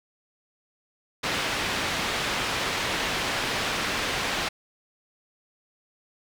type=low-pass noise; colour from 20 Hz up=white; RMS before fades=-28 dBFS; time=1.23-4.49 s; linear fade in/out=10 ms; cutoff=3200 Hz; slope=12 dB/octave; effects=none